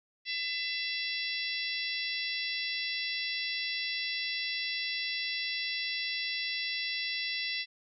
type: harmonic tone with a mistuned harmonic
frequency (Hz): 670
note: E5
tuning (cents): +28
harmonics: 3 / 4 / 5 / 6 / 7 / 8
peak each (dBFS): -37 / -38 / -39 / -40 / -40 / -41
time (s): 0.25-7.66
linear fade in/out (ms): 50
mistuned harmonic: 5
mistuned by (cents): +23
effects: none